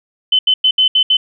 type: tone bursts at uneven times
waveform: sine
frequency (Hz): 3042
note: F#7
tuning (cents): +47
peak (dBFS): -8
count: 6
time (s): 0.32-0.39 / 0.47-0.54 / 0.64-0.71 / 0.78-0.88 / 0.95-1.03 / 1.1-1.17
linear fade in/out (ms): 5
effects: none